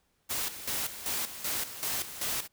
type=noise with tremolo; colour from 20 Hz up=white; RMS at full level=-32 dBFS; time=0.29-2.48 s; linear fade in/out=20 ms; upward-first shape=square; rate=2.6 Hz; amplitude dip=70%; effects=pink hiss -73 dBFS RMS until 2.52 s